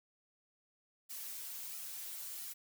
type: noise with flanger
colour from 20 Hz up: blue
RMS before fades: -45 dBFS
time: 1.09-2.54 s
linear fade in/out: 20 ms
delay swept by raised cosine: 1.8 to 7.6 ms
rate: 1.5 Hz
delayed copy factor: -1
effects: none